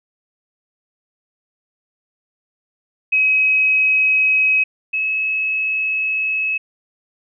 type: tone pair in turn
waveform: sine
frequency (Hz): 2545 / 2578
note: D#7 / E7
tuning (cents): +39 / -39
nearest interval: unison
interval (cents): 22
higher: second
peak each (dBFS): -12 / -17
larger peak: first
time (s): 3.12-4.64 / 4.93-6.58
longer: second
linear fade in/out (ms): 10
effects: none